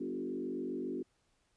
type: tone with frequency modulation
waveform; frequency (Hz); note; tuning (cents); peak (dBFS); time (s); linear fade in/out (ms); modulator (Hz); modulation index
sine; 313.2; D#4; +11; -35; 0-1.03; 10; 47.2; 1.8
effects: pink hiss -75 dBFS RMS until 1.56 s + resampled to 22050 Hz